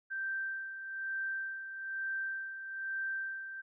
sine tone with tremolo, 1566 Hz, G6, 2 cents flat, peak -33 dBFS, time 0.1-3.62 s, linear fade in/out 20 ms, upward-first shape sine, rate 1.1 Hz, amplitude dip 60%, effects none

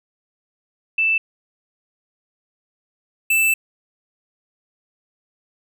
sine / square tone pair in turn, 2647 / 2647 Hz, E7 / E7, +7 / +7 cents, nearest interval unison, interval 0 cents, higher neither, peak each -15 dBFS, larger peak neither, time 0.98-1.18 / 3.3-3.54 s, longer second, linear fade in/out 5 ms, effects none

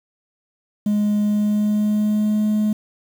sine tone with pitch glide, 208.3 to 212.6 Hz, G#3 to G#3, +5 to +41 cents, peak -13 dBFS, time 0.86-2.73 s, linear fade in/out 5 ms, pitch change +36 cents, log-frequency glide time 1.22-2.44 s, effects tanh soft clip ceiling -15 dBFS + 7-bit

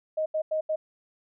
sine tone bursts at uneven times, 625 Hz, D#5, 8 cents sharp, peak -24 dBFS, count 4, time 0.17-0.26 / 0.34-0.42 / 0.51-0.61 / 0.69-0.76 s, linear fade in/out 10 ms, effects none

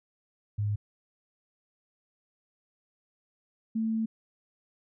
sine tone pair in turn, 103.83 / 222.6 Hz, G#2 / A3, 0 / +20 cents, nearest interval octave + minor second, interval 1320 cents, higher second, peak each -26 dBFS, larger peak neither, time 0.58-0.76 / 3.75-4.06 s, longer second, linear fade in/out 10 ms, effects none

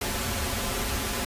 pink noise with comb filter, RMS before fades -29 dBFS, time 0.01-1.25 s, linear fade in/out 5 ms, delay 6.4 ms, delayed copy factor -0.8, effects resampled to 32000 Hz

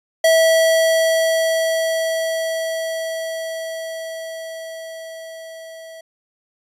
square tone with level ramp, 651 Hz, E5, 22 cents flat, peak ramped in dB -11 to -36 dBFS, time 0.24-6.01 s, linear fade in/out 5 ms, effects resampled to 32000 Hz

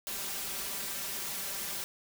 white noise with comb filter, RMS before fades -37 dBFS, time 0.07-1.84 s, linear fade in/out 0 ms, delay 5.1 ms, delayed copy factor +0.75, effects none

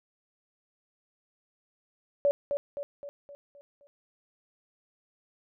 sine tone with echo, 570 Hz, C#5, 48 cents sharp, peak -20 dBFS, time 2.25-2.31 s, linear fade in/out 0 ms, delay 260 ms, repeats 6, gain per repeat -6 dB, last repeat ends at 3.87 s, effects none

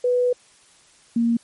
sine tone pair in turn, 493.9 / 233.1 Hz, B4 / A#3, 0 / 0 cents, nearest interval octave + minor second, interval 1300 cents, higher first, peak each -16 dBFS, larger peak neither, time 0.04-0.33 / 1.16-1.37 s, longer first, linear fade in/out 5 ms, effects white hiss -54 dBFS RMS until 1.43 s + MP3 48 kbps

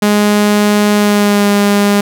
sawtooth tone with pitch glide, 207.7 to 203.3 Hz, G#3 to G#3, 0 to -37 cents, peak -4 dBFS, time 0.02-2.01 s, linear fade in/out 5 ms, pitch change -37 cents, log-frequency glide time 0.94-1.48 s, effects none

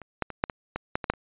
clicks, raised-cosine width 0.5 ms, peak -27 / -11 / -21 / -7 / -18 / -15 / -9 / -16 / -6 / -30 dBFS, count 10, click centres 0.017 / 0.223 / 0.303 / 0.439 / 0.498 / 0.76 / 0.955 / 1.042 / 1.1 / 1.137 s, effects resampled to 8000 Hz

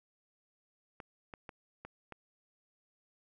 clicks, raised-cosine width 0.5 ms, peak -30 dBFS, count 5, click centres 1.002 / 1.338 / 1.492 / 1.85 / 2.123 s, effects none

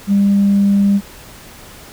sine tone, 199.9 Hz, G3, 34 cents sharp, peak -8 dBFS, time 0.07-1.01 s, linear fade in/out 50 ms, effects tanh soft clip ceiling -5 dBFS + pink hiss -38 dBFS RMS until 1.92 s

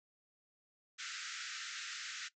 pink band-pass noise, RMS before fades -45 dBFS, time 0.98-2.29 s, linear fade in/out 20 ms, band 1300 to 7400 Hz, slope 96 dB/octave, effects noise-tail reverb RT60 0.1 s tail -17 dB re dry

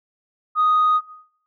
sine tone, 1244.5 Hz, D#6, in tune, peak -13 dBFS, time 0.55-1.01 s, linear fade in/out 50 ms, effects noise-tail reverb RT60 0.7 s tail -18 dB re dry + tanh soft clip ceiling -11 dBFS

